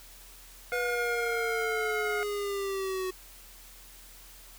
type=linear sweep; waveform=square; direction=down; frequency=493.9 to 370 Hz; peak=-31 dBFS; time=0.72-3.11 s; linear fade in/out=10 ms
type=harmonic tone; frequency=714 Hz; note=F5; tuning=38 cents sharp; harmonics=1 / 2 / 3; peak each=-37 / -33 / -36 dBFS; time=0.72-2.23 s; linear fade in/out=0 ms
effects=added 41 Hz sine -53 dBFS peak until 4.58 s + white hiss -52 dBFS RMS until 4.58 s